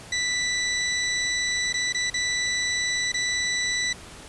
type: tone with dropouts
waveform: 20% pulse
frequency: 1975.5 Hz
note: B6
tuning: in tune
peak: -18 dBFS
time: 0.12-3.93 s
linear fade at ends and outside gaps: 5 ms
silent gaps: 1.727-1.74 / 1.926-1.945 / 2.101-2.14 / 3.12-3.141 s
effects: pink hiss -43 dBFS RMS until 4.28 s + resampled to 24000 Hz